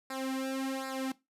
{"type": "tone with flanger", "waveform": "sawtooth", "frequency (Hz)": 265.4, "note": "C4", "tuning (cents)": 25, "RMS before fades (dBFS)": -35, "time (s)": [0.1, 1.12], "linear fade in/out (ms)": 5, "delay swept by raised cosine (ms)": [0.32, 2.82], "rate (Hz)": 1.3, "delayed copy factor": -1, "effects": ["noise-tail reverb RT60 0.2 s tail -18 dB re dry", "resampled to 32000 Hz"]}